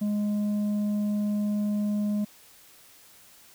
triangle tone with tanh clipping, 207.7 Hz, G#3, in tune, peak -25 dBFS, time 0.01-2.25 s, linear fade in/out 10 ms, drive 9 dB, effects white hiss -54 dBFS RMS until 3.54 s

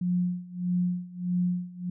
sine tone with tremolo, 178.6 Hz, F3, 39 cents sharp, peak -22 dBFS, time 0.01-1.9 s, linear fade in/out 5 ms, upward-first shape sine, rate 1.6 Hz, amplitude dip 90%, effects none

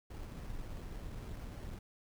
brown noise with sample-and-hold, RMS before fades -44 dBFS, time 0.1-1.79 s, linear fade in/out 5 ms, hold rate 3675 Hz, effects none

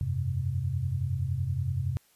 sine chord, F suspended second, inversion none, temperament equal, 87.31 / 98 / 130.81 Hz, F2 / G2 / C3, 0 / 0 / 0 cents, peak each -32 / -32 / -30 dBFS, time 0.01-1.97 s, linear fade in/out 0 ms, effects white hiss -64 dBFS RMS until 2.15 s + resampled to 32000 Hz

